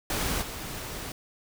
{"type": "noise with level steps", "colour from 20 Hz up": "pink", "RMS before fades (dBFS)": [-29, -37], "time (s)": [0.1, 1.12], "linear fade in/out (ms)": 2, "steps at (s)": 0.41, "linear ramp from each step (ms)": 20, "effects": []}